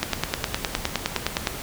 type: click train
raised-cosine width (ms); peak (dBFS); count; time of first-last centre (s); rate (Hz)
0.2; -4; 15; 0.03-1.472; 9.71
effects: pink hiss -34 dBFS RMS until 1.62 s